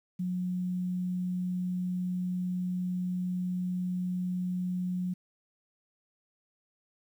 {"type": "tone", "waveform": "sine", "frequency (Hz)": 181.1, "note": "F#3", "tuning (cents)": -37, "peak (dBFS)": -29, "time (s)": [0.19, 5.14], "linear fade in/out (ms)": 10, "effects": ["10-bit"]}